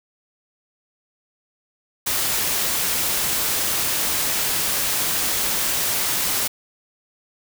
white noise, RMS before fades -22 dBFS, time 2.06-6.48 s, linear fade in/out 10 ms, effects none

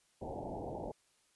white low-pass noise, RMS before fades -42 dBFS, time 0.21-0.92 s, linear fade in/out 10 ms, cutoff 870 Hz, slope 96 dB/octave, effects white hiss -72 dBFS RMS until 1.35 s + resampled to 24000 Hz

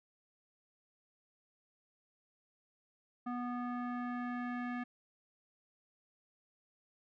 square tone with low-pass filter sweep, 244.7 Hz, B3, 16 cents flat, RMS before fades -39 dBFS, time 3.26-4.84 s, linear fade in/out 10 ms, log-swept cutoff 1200 to 1900 Hz, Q 2.5, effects none

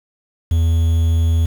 triangle tone with quantisation, 82.41 Hz, E2, in tune, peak -10 dBFS, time 0.51-1.46 s, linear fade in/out 5 ms, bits 6, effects none

